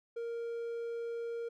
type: tone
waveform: triangle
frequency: 466.2 Hz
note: A#4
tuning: in tune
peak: -34 dBFS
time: 0.16-1.49 s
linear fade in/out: 10 ms
effects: none